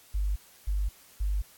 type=tone bursts; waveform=sine; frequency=49.94 Hz; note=G1; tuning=33 cents sharp; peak=-25 dBFS; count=3; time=0.14-1.42 s; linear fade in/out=10 ms; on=220 ms; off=310 ms; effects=white hiss -56 dBFS RMS until 1.57 s + AAC 64 kbps